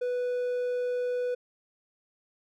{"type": "tone", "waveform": "triangle", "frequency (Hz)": 493.9, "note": "B4", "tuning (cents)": 0, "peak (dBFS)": -25, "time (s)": [0.01, 1.35], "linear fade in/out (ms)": 10, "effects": []}